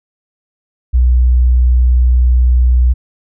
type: tone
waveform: sine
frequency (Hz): 61.74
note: B1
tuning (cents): 0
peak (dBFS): -6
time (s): 0.93-2.94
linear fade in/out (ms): 20
effects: none